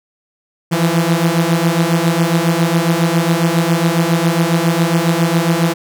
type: beating tone pair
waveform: sawtooth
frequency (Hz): 163.9 / 171.2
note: E3 / F3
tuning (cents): -10 / -34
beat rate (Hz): 7.3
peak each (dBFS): -11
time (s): 0.71-5.74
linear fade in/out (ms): 20
effects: none